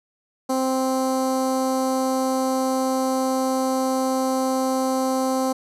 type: tone with notch filter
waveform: 15% pulse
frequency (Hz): 261.6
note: C4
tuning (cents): 0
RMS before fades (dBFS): -22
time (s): 0.49-5.53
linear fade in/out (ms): 10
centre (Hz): 2600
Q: 0.58
effects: low-pass 12000 Hz 12 dB/octave